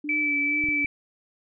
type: tone with vibrato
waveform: sine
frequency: 293 Hz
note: D4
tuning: 4 cents flat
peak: -30 dBFS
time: 0.04-0.85 s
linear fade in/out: 5 ms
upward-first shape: sine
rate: 2.1 Hz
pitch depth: 51 cents each way
type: tone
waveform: sine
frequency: 2312 Hz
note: D7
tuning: 28 cents flat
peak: -22 dBFS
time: 0.09-0.86 s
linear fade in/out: 2 ms
type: clicks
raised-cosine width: 5 ms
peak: -29 dBFS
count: 3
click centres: 0.64 / 0.687 / 0.846 s
effects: none